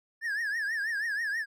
triangle tone with vibrato, 1735 Hz, A6, 25 cents flat, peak -27 dBFS, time 0.21-1.46 s, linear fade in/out 50 ms, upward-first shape triangle, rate 6.2 Hz, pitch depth 160 cents each way, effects none

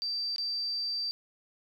sine tone with dropouts, 4670 Hz, D8, 11 cents flat, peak -30 dBFS, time 0.02-1.11 s, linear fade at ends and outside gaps 0 ms, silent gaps 0.361-0.382 s, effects 10-bit

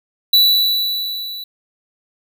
square tone with level ramp, 3951 Hz, B7, in tune, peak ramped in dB -8 to -28 dBFS, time 0.33-1.44 s, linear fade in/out 5 ms, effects none

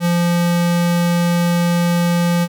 square tone, 173 Hz, F3, 16 cents flat, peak -14 dBFS, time 0-2.48 s, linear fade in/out 50 ms, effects none

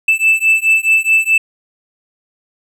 triangle beating tone pair, 2637 / 2641.7 Hz, E7 / E7, 0 / +3 cents, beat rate 4.7 Hz, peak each -11 dBFS, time 0.08-1.38 s, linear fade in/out 5 ms, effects none

